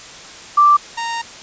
sine / sawtooth tone pair in turn, 1174 / 926.9 Hz, D6 / A#5, -1 / -10 cents, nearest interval major third, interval 409 cents, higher first, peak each -7 / -17 dBFS, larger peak first, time 0.57-0.77 / 0.97-1.22 s, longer second, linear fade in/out 10 ms, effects white hiss -36 dBFS RMS until 1.42 s + resampled to 16000 Hz

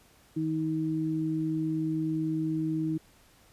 sine tone pair together, 158.2 / 316.4 Hz, D#3 / D#4, +29 / +29 cents, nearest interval octave, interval 1200 cents, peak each -32 / -28 dBFS, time 0.36-2.98 s, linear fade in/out 10 ms, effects pink hiss -60 dBFS RMS until 3.52 s + resampled to 32000 Hz

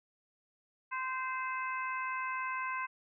harmonic tone, 518 Hz, C5, 17 cents flat, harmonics 2 / 3 / 4 / 5, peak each -36 / -40 / -42 / -44 dBFS, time 0.91-2.87 s, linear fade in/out 20 ms, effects none

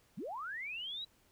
sine linear sweep, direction up, 138.59 to 3951 Hz, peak -39 dBFS, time 0.17-1.05 s, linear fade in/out 10 ms, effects pink hiss -69 dBFS RMS until 1.31 s

